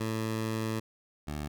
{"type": "tone pair in turn", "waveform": "15% pulse", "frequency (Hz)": [110.9, 74.4], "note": ["A2", "D2"], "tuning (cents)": [14, 23], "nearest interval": "perfect fifth", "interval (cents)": 691, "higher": "first", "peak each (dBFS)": [-24, -28], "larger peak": "first", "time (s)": [[0, 0.8], [1.27, 1.48]], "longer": "first", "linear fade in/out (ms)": 10, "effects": []}